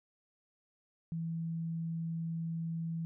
sine tone, 164.81 Hz, E3, in tune, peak -34 dBFS, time 1.12-3.05 s, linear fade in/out 0 ms, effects none

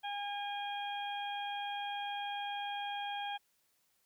harmonic tone, 813 Hz, G#5, 37 cents flat, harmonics 1 / 2 / 3 / 4, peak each -38 / -46 / -48 / -44 dBFS, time 0.03-3.38 s, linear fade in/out 20 ms, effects white hiss -75 dBFS RMS until 4.05 s

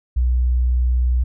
sine tone, 61.74 Hz, B1, in tune, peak -14 dBFS, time 0.16-1.24 s, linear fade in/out 10 ms, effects none

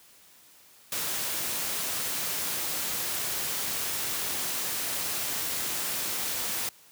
white noise, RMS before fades -31 dBFS, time 0.92-6.69 s, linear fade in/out 2 ms, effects white hiss -56 dBFS RMS until 6.91 s + high-pass 80 Hz 12 dB/octave

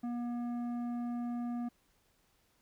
sine tone with tanh clipping, 239.9 Hz, A#3, 50 cents sharp, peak -36 dBFS, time 0.03-1.69 s, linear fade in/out 10 ms, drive 10 dB, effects pink hiss -72 dBFS RMS until 2.61 s

